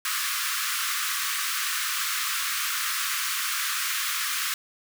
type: high-pass noise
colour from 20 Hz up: pink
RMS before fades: -28 dBFS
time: 0.05-4.54 s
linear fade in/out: 2 ms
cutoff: 1100 Hz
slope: 96 dB/octave
effects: none